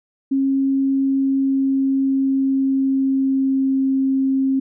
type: tone with pitch glide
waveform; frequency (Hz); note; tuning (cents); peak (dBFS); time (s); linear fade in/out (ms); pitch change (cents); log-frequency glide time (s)
sine; 270.9 to 267.6; C#4 to C4; -40 to +39; -15; 0.31-4.6; 10; -21; 0.92-3.82
effects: none